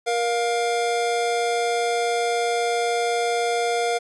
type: tone pair together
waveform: square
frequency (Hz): 471.5 / 704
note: A#4 / F5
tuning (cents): +20 / +14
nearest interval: perfect fifth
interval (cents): 694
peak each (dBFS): -24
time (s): 0.06-3.99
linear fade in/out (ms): 20
effects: resampled to 24000 Hz + 9-bit